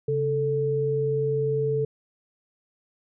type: tone pair together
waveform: sine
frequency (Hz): 137.24 / 440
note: C#3 / A4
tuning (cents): -17 / 0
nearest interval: octave + minor sixth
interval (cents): 2017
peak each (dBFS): -27 / -23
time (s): 0.08-1.85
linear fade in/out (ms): 5
effects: none